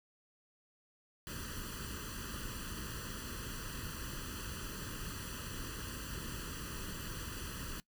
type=noise with comb filter; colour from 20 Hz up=pink; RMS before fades=-43 dBFS; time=1.27-7.8 s; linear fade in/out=0 ms; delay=0.67 ms; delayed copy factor=+0.9; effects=noise-tail reverb RT60 0.1 s tail -21 dB re dry